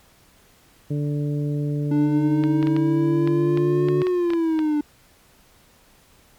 harmonic tone, 146.2 Hz, D3, 7 cents flat, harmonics 1 / 2 / 3 / 4, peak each -22 / -28 / -33 / -40 dBFS, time 0.9-4.03 s, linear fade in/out 10 ms
triangle exponential two-way sweep, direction up then down, 293.7 to 367 to 293.7 Hz, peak -16 dBFS, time 1.91-4.81 s, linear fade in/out 5 ms, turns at 4.06 s
clicks, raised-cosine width 0.3 ms, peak -16 dBFS, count 12, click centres 2.438 / 2.628 / 2.671 / 2.765 / 3.275 / 3.574 / 3.886 / 4.018 / 4.069 / 4.304 / 4.335 / 4.591 s
effects pink hiss -55 dBFS RMS until 6.38 s + MP3 96 kbps

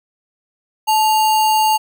sine tone with sample-and-hold, 869 Hz, A5, 22 cents flat, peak -11 dBFS, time 0.87-1.78 s, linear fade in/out 20 ms, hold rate 3675 Hz, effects none

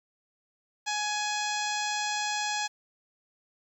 harmonic tone, 838 Hz, G#5, 15 cents sharp, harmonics 1 / 2 / 3 / 4 / 5 / 6 / 7 / 8 / 9, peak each -32 / -35 / -37 / -38 / -39 / -40 / -40 / -41 / -42 dBFS, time 0.86-2.68 s, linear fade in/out 20 ms, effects 10-bit

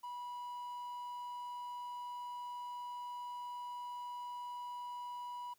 triangle tone with quantisation, 977 Hz, B5, 19 cents flat, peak -40 dBFS, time 0.03-5.54 s, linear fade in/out 10 ms, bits 11, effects white hiss -73 dBFS RMS until 5.58 s

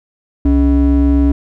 triangle ring-modulated tone, 174 Hz, F3, 6 cents flat, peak -3 dBFS, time 0.45-1.32 s, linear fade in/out 5 ms, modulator 108 Hz, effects none

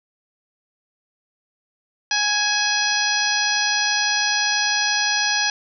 harmonic tone with a mistuned harmonic, 831 Hz, G#5, 1 cent sharp, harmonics 1 / 2 / 3 / 4 / 5 / 6 / 7, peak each -27 / -23 / -26 / -28 / -27 / -25 / -26 dBFS, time 2.11-5.5 s, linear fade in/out 2 ms, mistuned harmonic 3, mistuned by +36 cents, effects none

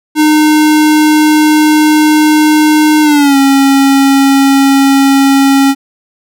square tone with pitch glide, 305.6 to 273.8 Hz, D#4 to C#4, -31 to -21 cents, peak -5 dBFS, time 0.15-5.75 s, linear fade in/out 50 ms, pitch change -190 cents, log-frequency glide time 3.02-3.37 s, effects none

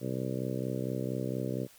harmonic tone, 64.3 Hz, C2, 30 cents flat, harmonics 2 / 3 / 4 / 5 / 6 / 7 / 8 / 9, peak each -36 / -38 / -39 / -40 / -41 / -41 / -42 / -43 dBFS, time 0-1.68 s, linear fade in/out 50 ms, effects white hiss -58 dBFS RMS until 1.78 s

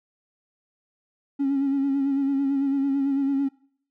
triangle tone with vibrato, 275.6 Hz, C#4, 10 cents flat, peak -17 dBFS, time 1.39-3.49 s, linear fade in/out 20 ms, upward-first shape sine, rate 9 Hz, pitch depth 39 cents each way, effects noise-tail reverb RT60 0.6 s tail -26 dB re dry + tanh soft clip ceiling -17 dBFS

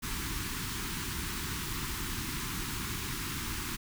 pink band-stop noise, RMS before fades -36 dBFS, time 0.02-3.77 s, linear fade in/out 20 ms, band 380 to 940 Hz, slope 48 dB/octave, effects none

